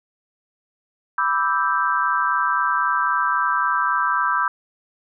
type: chord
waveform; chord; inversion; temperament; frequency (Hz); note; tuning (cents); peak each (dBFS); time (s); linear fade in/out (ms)
sine; E minor seventh; second; equal; 987.8 / 1174.7 / 1318.5 / 1568; B5 / D6 / E6 / G6; 0 / 0 / 0 / 0; -23; 1.18-4.48; 2
effects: none